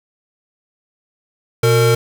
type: tone pair together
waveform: square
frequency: 121.3 / 458 Hz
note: B2 / A#4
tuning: -31 / -31 cents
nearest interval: octave + major seventh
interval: 2300 cents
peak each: -14 dBFS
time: 1.63-1.95 s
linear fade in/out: 5 ms
effects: none